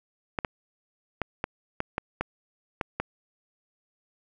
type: clicks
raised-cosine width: 0.5 ms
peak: -12 dBFS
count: 9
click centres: 0.388 / 0.448 / 1.217 / 1.441 / 1.804 / 1.981 / 2.21 / 2.812 / 3 s
effects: none